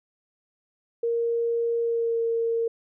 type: tone with pitch glide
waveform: sine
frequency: 466.2 to 459.8 Hz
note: A#4 to A#4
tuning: 0 to -24 cents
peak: -22 dBFS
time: 1.03-2.68 s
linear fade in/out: 5 ms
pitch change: -24 cents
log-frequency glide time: 1.8-2.2 s
effects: none